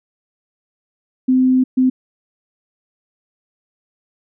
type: tone bursts at uneven times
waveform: sine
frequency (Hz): 257.3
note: C4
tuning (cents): -29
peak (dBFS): -10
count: 2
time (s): 1.28-1.64 / 1.77-1.9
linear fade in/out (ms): 10
effects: none